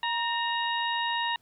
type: harmonic tone with a mistuned harmonic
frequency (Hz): 943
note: A#5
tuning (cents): +20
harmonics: 1 / 2 / 3 / 4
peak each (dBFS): -29 / -32 / -34 / -35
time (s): 0.03-1.36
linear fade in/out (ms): 2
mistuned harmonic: 2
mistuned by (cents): -46
effects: pink hiss -67 dBFS RMS until 1.41 s